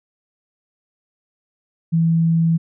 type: tone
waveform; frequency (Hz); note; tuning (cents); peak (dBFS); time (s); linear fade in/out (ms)
sine; 164.81; E3; 0; -13; 1.92-2.58; 20
effects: none